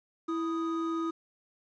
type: tone pair together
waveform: triangle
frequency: 329.6 / 1245.7 Hz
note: E4 / D#6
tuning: 0 / +2 cents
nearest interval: octave + major seventh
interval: 2302 cents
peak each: -28 / -34 dBFS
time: 0.28-1.11 s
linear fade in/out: 10 ms
effects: resampled to 16000 Hz + 10-bit